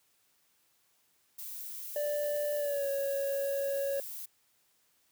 violet noise, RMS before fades -42 dBFS, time 1.38-4.26 s, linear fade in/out 10 ms
triangle tone with pitch glide, 587.3 to 554.3 Hz, D5 to C#5, 0 to 0 cents, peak -28 dBFS, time 1.96-4 s, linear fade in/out 2 ms, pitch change -100 cents, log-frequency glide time 2.56-2.88 s
effects white hiss -71 dBFS RMS until 5.11 s + high-pass 60 Hz 12 dB/octave

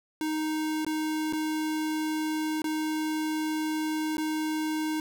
square tone with dropouts, 311.1 Hz, D#4, in tune, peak -28 dBFS, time 0.21-5 s, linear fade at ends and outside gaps 1 ms, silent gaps 0.848-0.865 / 1.326-1.333 / 2.619-2.642 / 4.17-4.181 s, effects none

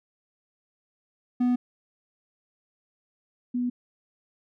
triangle / sine tone pair in turn, 246.9 / 245.8 Hz, B3 / B3, 0 / -8 cents, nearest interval unison, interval 8 cents, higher first, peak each -18 / -24 dBFS, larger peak first, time 1.4-1.56 / 3.54-3.7 s, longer neither, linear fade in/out 10 ms, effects none

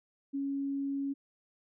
sine tone, 277.2 Hz, C#4, in tune, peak -31 dBFS, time 0.33-1.14 s, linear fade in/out 20 ms, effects none

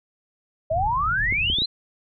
sine exponential sweep, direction up, 613 to 4188 Hz, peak -20 dBFS, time 0.7-1.66 s, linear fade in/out 10 ms
white low-pass noise, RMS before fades -31 dBFS, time 0.71-1.55 s, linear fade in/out 10 ms, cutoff 120 Hz, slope 24 dB/octave
clicks, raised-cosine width 3 ms, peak -19 dBFS, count 4, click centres 1.325 / 1.5 / 1.586 / 1.62 s
effects none

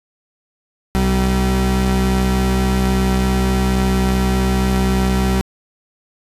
35% pulse tone pair together, 63.5 / 191.55 Hz, B1 / G3, +49 / -40 cents, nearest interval octave + perfect fifth, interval 1911 cents, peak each -15 dBFS, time 0.95-5.41 s, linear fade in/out 0 ms, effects resampled to 32000 Hz

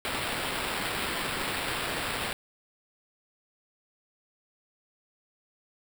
white noise with sample-and-hold, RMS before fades -32 dBFS, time 0.05-2.33 s, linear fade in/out 0 ms, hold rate 6300 Hz, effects none

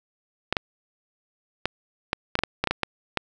clicks, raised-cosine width 0.3 ms, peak -6 dBFS, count 12, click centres 0.526 / 0.568 / 1.656 / 2.131 / 2.354 / 2.39 / 2.436 / 2.64 / 2.673 / 2.71 / 2.833 / 3.173 s, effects none

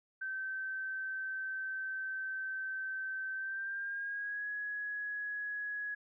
sine tone with pitch glide, 1545 to 1675.1 Hz, G6 to G#6, -26 to +14 cents, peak -36 dBFS, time 0.21-5.95 s, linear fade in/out 10 ms, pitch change +140 cents, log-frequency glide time 3.34-4.48 s, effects none

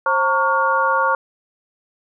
sine tone cluster, 533 / 915 / 1121 / 1419 Hz, C5 / A#5 / C#6 / F6, +32 / -32 / +19 / +27 cents, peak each -22 / -20 / -19 / -20 dBFS, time 0.06-1.15 s, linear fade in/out 2 ms, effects none

